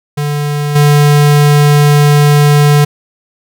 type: tone with level steps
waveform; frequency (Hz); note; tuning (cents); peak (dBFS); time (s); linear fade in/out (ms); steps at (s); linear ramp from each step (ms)
square; 146.5; D3; -4; -13 / -5; 0.17-2.85; 10; 0.75; 10
effects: none